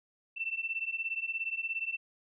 sine beating tone pair, 2669 / 2686 Hz, E7 / E7, +21 / +32 cents, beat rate 17 Hz, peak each -36 / -35 dBFS, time 0.36-1.97 s, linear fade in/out 20 ms, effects none

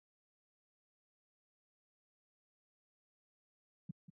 sine tone with echo, 168.4 Hz, E3, 37 cents sharp, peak -38 dBFS, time 3.89-3.91 s, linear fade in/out 5 ms, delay 190 ms, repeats 1, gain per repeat -12 dB, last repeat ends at 4.1 s, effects high-pass 100 Hz 12 dB/octave

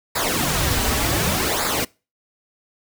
pink noise with flanger, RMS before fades -21 dBFS, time 0.15-1.85 s, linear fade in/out 10 ms, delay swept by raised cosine 0.33 to 5.83 ms, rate 0.67 Hz, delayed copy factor -0.75, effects noise-tail reverb RT60 0.3 s tail -24 dB re dry

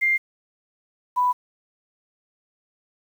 sine tone pair in turn, 2100 / 991.1 Hz, C7 / B5, +6 / +6 cents, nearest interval octave + minor second, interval 1300 cents, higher first, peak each -17 dBFS, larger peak neither, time 0.01-0.18 / 1.16-1.33 s, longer neither, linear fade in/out 20 ms, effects 8-bit

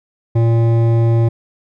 sine tone with hard clipping, 115.4 Hz, A#2, 17 cents flat, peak -12 dBFS, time 0.35-1.29 s, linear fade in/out 10 ms, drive 12 dB, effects none

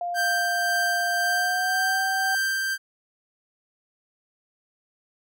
sine tone with pitch glide, 700 to 763.4 Hz, F5 to G5, +4 to -46 cents, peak -26 dBFS, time 0.01-2.35 s, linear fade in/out 2 ms, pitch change +150 cents, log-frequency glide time 1.2-2.01 s
45% pulse tone with tremolo, 1571 Hz, G6, 3 cents sharp, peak -22 dBFS, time 0.14-2.78 s, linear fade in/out 50 ms, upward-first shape sine, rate 1.9 Hz, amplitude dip 25%
effects none

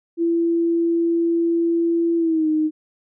sine tone with pitch glide, 336.3 to 310.2 Hz, E4 to D#4, +35 to -5 cents, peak -16 dBFS, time 0.17-2.71 s, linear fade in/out 50 ms, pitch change -140 cents, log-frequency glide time 2.17-2.48 s, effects none

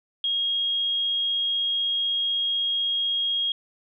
sine tone, 3268 Hz, G#7, 29 cents flat, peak -22 dBFS, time 0.24-3.52 s, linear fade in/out 2 ms, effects none

